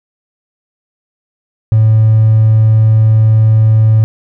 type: tone with hard clipping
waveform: triangle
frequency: 109.8 Hz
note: A2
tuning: 3 cents flat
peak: -5 dBFS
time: 1.72-4.04 s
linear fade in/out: 0 ms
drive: 4 dB
effects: none